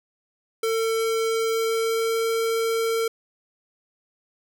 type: tone with pitch glide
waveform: square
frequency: 450.3 to 453.7 Hz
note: A4 to A#4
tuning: +40 to -47 cents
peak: -22 dBFS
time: 0.63-3.08 s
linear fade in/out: 5 ms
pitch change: +13 cents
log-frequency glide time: 1.49-2.26 s
effects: none